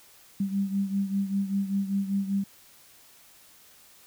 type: beating tone pair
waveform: sine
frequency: 196 / 201.1 Hz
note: G3 / G3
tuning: 0 / +44 cents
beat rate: 5.1 Hz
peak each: -26 / -31 dBFS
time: 0.4-2.44 s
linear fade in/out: 5 ms
effects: white hiss -55 dBFS RMS until 4.06 s